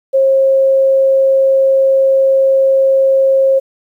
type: tone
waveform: sine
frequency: 537 Hz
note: C5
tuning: 45 cents sharp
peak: -7 dBFS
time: 0.13-3.6 s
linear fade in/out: 20 ms
effects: 8-bit